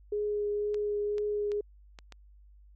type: tone with vibrato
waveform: sine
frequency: 415.3 Hz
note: G#4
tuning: in tune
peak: -28 dBFS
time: 0.12-1.61 s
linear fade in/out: 5 ms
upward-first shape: triangle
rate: 2 Hz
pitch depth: 12 cents each way
type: clicks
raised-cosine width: 0.2 ms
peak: -29 dBFS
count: 5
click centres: 0.744 / 1.182 / 1.518 / 1.988 / 2.123 s
effects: added 50 Hz sine -53 dBFS peak until 2.75 s